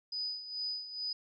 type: tone with tremolo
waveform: sine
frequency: 4978 Hz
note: D#8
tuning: in tune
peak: -33 dBFS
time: 0.12-1.13 s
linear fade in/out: 5 ms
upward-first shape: sine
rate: 2.3 Hz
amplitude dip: 70%
effects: none